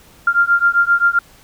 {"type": "beating tone pair", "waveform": "sine", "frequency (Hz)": [1391, 1398.6], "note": ["F6", "F6"], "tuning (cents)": [-7, 2], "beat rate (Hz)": 7.6, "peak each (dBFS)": -14, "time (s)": [0.27, 1.19], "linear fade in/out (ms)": 5, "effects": ["pink hiss -47 dBFS RMS until 1.43 s"]}